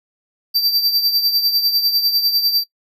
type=tone with tremolo; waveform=square; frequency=4675 Hz; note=D8; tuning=9 cents flat; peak=-12 dBFS; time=0.54-2.64 s; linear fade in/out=20 ms; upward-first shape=triangle; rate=10 Hz; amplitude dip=70%; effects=noise-tail reverb RT60 0.1 s tail -21 dB re dry